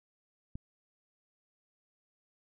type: click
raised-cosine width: 5 ms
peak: -28 dBFS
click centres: 0.555 s
effects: none